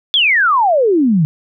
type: exponential sweep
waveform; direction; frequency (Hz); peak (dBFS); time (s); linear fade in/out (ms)
sine; down; 3520 to 148.1; -9; 0.14-1.25; 0
effects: none